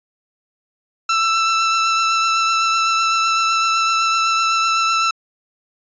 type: tone with vibrato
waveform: sawtooth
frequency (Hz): 1330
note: E6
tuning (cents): +15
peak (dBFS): -11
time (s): 1.09-5.11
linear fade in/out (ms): 5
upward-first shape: triangle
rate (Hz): 7.9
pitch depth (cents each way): 16
effects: resampled to 16000 Hz